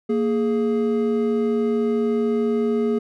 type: tone pair together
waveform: triangle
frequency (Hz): 231.9 / 418.3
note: A#3 / G#4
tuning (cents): -9 / +12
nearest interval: minor seventh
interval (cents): 1021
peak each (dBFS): -19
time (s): 0.09-2.99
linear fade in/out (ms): 10
effects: none